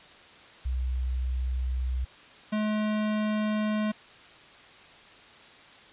sine / square tone pair in turn, 63.4 / 213.3 Hz, B1 / G#3, +46 / +46 cents, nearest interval octave + major sixth, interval 2100 cents, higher second, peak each -26 dBFS, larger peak neither, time 0.65-2.05 / 2.52-3.92 s, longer neither, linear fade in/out 10 ms, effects white hiss -51 dBFS RMS until 5.92 s + resampled to 8000 Hz

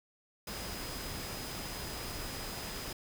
sine tone in noise, 5000 Hz, D#8, 8 cents sharp, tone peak -48 dBFS, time 0.47-2.93 s, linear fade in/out 5 ms, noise pink, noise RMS -41 dBFS, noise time 0.47-2.93 s, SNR -10 dB, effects none

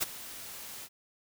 white noise with ADSR envelope, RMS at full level -27 dBFS, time 0-0.89 s, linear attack 26 ms, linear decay 17 ms, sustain -17 dB, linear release 51 ms, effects none

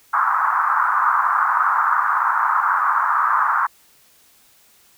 white band-pass noise, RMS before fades -18 dBFS, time 0.13-3.67 s, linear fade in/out 10 ms, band 940 to 1400 Hz, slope 48 dB/octave, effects white hiss -54 dBFS RMS until 4.97 s

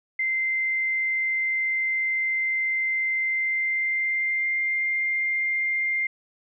sine tone with pitch glide, 2081 to 2105 Hz, C7 to C7, -10 to +10 cents, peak -22 dBFS, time 0.19-6.07 s, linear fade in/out 5 ms, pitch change +20 cents, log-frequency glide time 3.26-4.86 s, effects none

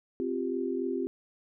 sine chord, C suspended fourth, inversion none, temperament just, 261.6 / 348.8 / 392.4 Hz, C4 / F4 / G4, 0 / -2 / +2 cents, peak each -33 dBFS, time 0.2-1.07 s, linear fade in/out 0 ms, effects none

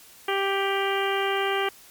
harmonic tone with a mistuned harmonic, 392.6 Hz, G4, 3 cents sharp, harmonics 1 / 2 / 3 / 4 / 5 / 6 / 7 / 8, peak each -26 / -29 / -31 / -32 / -33 / -34 / -34 / -35 dBFS, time 0.28-1.69 s, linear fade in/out 5 ms, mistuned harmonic 7, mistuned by +41 cents, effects white hiss -50 dBFS RMS until 1.9 s + MP3 96 kbps

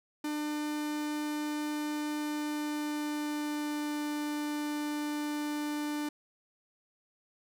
45% pulse tone with pitch glide, 299.3 to 296.9 Hz, D4 to D4, +33 to +19 cents, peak -32 dBFS, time 0.24-6.09 s, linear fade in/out 5 ms, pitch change -14 cents, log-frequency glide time 2.17-4.02 s, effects none

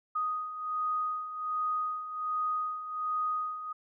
sine beating tone pair, 1244.5 / 1245.8 Hz, D#6 / D#6, 0 / +2 cents, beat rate 1.3 Hz, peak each -37 / -31 dBFS, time 0.15-3.73 s, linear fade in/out 10 ms, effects none

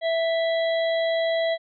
harmonic tone, 659.3 Hz, E5, in tune, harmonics 1 / 3 / 5 / 6, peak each -21 / -31 / -35 / -37 dBFS, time 0.01-1.58 s, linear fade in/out 50 ms, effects none

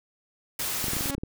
white noise, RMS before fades -30 dBFS, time 0.59-1.11 s, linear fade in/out 5 ms
sawtooth tone with exponential growth, 278.3 Hz, C#4, 7 cents sharp, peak -25 dBFS, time 0.79-1.15 s, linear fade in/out 1 ms, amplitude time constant 78 ms
clicks, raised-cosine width 3 ms, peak -20 dBFS, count 10, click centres 0.842 / 0.883 / 0.934 / 0.967 / 1.009 / 1.058 / 1.099 / 1.15 / 1.181 / 1.235 s
effects none

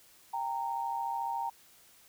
sine tone pair together, 790.2 / 924 Hz, G5 / A#5, +14 / -16 cents, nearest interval minor third, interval 270 cents, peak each -36 / -33 dBFS, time 0.33-1.5 s, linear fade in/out 10 ms, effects white hiss -60 dBFS RMS until 2.08 s

